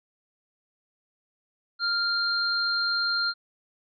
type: tone pair together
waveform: sine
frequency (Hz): 1396.9 / 4186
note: F6 / C8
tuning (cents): 0 / 0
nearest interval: octave + perfect fifth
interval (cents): 1900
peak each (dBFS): -26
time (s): 1.79-3.34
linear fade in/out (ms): 50
effects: none